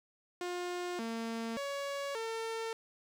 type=tone with pitch steps; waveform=sawtooth; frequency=355.5 / 228.1 / 561 / 451.3 Hz; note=F4 / A#3 / C#5 / A4; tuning=+31 / -37 / +21 / +44 cents; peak=-32 dBFS; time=0.41-2.73 s; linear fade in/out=2 ms; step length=580 ms; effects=low-pass 8000 Hz 12 dB/octave + 10-bit